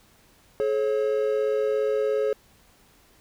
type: tone pair together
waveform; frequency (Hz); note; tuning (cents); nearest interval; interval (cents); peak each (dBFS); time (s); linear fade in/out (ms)
triangle; 427.3 / 544.4; G#4 / C#5; +49 / -31; major third; 420; -21 / -24; 0.6-2.33; 0
effects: pink hiss -58 dBFS RMS until 3.2 s